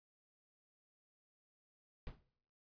brown noise with exponential decay, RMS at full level -42 dBFS, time 2.07-2.23 s, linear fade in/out 0 ms, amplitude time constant 33 ms, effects noise-tail reverb RT60 0.6 s tail -18 dB re dry + resampled to 11025 Hz

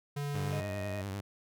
square tone, 143.7 Hz, D3, 37 cents flat, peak -34 dBFS, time 0.16-0.61 s, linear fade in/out 10 ms
sawtooth tone with vibrato, 98 Hz, G2, in tune, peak -32 dBFS, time 0.34-1.21 s, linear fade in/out 10 ms, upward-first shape sine, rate 10 Hz, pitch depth 62 cents each way
harmonic tone, 622.3 Hz, D#5, in tune, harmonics 1 / 3 / 4, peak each -39 / -49 / -51 dBFS, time 0.52-1.02 s, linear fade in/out 10 ms
effects none

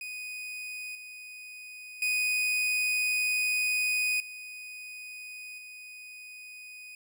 40% pulse tone with level steps, 2489 Hz, D#7, in tune, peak -36 / -42 / -25 / -40 / -43 dBFS, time 0.01-6.95 s, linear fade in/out 2 ms, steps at 0.95 / 2.02 / 4.2 / 5.58 s, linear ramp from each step 2 ms, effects none

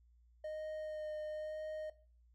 triangle tone with vibrato, 616 Hz, D#5, 17 cents flat, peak -38 dBFS, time 0.44-1.9 s, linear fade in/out 5 ms, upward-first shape sine, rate 1 Hz, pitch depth 13 cents each way, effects noise-tail reverb RT60 0.4 s tail -17 dB re dry + added 59 Hz sine -64 dBFS peak until 2.34 s

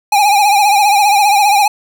square tone with vibrato, 817 Hz, G#5, 29 cents flat, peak -8 dBFS, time 0.12-1.68 s, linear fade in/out 5 ms, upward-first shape triangle, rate 15 Hz, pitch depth 86 cents each way, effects none

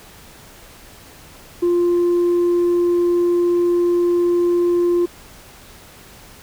sine tone with tanh clipping, 349.2 Hz, F4, in tune, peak -14 dBFS, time 1.62-5.06 s, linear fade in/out 10 ms, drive 1 dB, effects pink hiss -43 dBFS RMS until 6.42 s

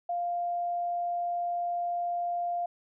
sine tone, 698.5 Hz, F5, in tune, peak -28 dBFS, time 0.09-2.66 s, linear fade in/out 5 ms, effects none

